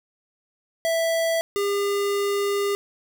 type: tone pair in turn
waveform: square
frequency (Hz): 659.3 / 403.2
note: E5 / G4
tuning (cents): 0 / +49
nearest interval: major sixth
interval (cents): 851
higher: first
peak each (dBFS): -21 / -22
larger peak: first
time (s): 0.85-1.41 / 1.56-2.75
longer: second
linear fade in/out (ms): 0
effects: none